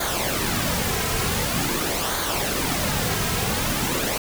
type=noise with flanger; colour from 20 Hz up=pink; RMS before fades=-24 dBFS; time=0-4.18 s; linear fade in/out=5 ms; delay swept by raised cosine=0.37 to 3.47 ms; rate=0.46 Hz; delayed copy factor=-0.55; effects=none